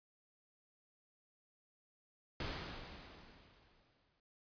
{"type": "noise with exponential decay", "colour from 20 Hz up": "pink", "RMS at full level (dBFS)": -40, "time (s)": [2.4, 4.2], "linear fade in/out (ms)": 2, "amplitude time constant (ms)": 390, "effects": ["resampled to 11025 Hz"]}